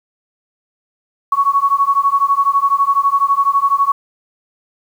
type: beating tone pair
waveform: sine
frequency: 1108.7 / 1120.7 Hz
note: C#6 / C#6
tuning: 0 / +19 cents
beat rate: 12 Hz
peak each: -14 dBFS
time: 1.32-3.92 s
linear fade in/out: 5 ms
effects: 7-bit